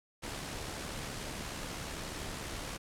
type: noise with amplitude modulation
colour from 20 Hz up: pink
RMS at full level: -39 dBFS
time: 0.22-2.78 s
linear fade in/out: 20 ms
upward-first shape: sine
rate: 71.7 Hz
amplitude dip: 35%
effects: low-pass 10000 Hz 12 dB/octave